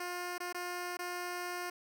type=tone with dropouts; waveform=10% pulse; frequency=355.2 Hz; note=F4; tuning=29 cents sharp; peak=-29 dBFS; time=0-1.7 s; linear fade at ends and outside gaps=5 ms; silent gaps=0.381-0.402 / 0.527-0.545 / 0.971-0.99 s; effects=none